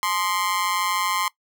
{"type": "tone with amplitude modulation", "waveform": "sawtooth", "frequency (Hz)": 1046.5, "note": "C6", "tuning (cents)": 0, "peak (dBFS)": -14, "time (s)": [0.03, 1.28], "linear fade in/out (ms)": 0, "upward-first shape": "sine", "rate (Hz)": 187, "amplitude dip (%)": 85, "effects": ["noise-tail reverb RT60 0.1 s tail -20 dB re dry"]}